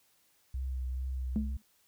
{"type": "tone with vibrato", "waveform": "sine", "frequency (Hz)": 64.4, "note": "C2", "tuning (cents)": -27, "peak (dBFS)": -32, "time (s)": [0.54, 1.57], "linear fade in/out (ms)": 5, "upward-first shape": "triangle", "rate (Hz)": 2.3, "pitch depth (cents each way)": 31}
{"type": "tone with exponential decay", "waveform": "sine", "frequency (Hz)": 214.2, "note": "A3", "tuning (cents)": -46, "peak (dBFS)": -24, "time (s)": [1.36, 1.62], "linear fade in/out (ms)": 0, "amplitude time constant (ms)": 56}
{"effects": ["tanh soft clip ceiling -21 dBFS", "white hiss -69 dBFS RMS until 1.87 s"]}